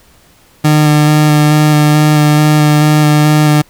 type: tone with vibrato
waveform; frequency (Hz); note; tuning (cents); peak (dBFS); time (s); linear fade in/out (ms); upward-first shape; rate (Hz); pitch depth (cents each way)
30% pulse; 150.8; D3; +46; -3; 0.64-3.62; 10; square; 2.3; 11
effects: pink hiss -46 dBFS RMS until 3.69 s